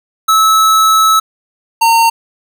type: tone pair in turn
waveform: square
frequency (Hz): 1300 / 915.5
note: E6 / A#5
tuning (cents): -24 / -32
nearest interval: tritone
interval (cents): 608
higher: first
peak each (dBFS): -7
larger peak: neither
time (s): 0.28-1.2 / 1.81-2.1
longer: first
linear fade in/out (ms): 10
effects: none